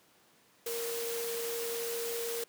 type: tone in noise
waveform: sine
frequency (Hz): 466.2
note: A#4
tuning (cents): 0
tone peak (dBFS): -35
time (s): 0.66-2.44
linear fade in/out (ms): 5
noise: white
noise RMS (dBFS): -39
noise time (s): 0.66-2.44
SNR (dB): +1
effects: pink hiss -64 dBFS RMS until 2.48 s + high-pass 200 Hz 12 dB/octave